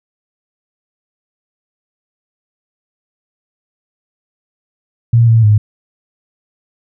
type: tone with pitch steps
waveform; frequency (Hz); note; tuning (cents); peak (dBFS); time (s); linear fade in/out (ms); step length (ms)
sine; 116.8 / 113.7 / 105.7; A#2 / A#2 / G#2; +4 / -43 / +31; -5; 5.13-5.58; 5; 150
effects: none